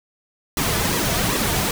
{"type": "noise with flanger", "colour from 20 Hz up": "pink", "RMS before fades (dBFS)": -21, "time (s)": [0.57, 1.71], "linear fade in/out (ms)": 2, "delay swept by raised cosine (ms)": [1.3, 3.8], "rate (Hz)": 2.6, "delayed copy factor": -0.6, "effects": []}